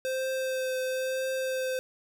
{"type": "tone with vibrato", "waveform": "square", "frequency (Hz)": 520, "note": "C5", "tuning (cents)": -11, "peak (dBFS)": -29, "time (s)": [0.05, 1.79], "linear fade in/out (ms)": 0, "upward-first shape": "triangle", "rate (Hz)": 1, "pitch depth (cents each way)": 17, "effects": []}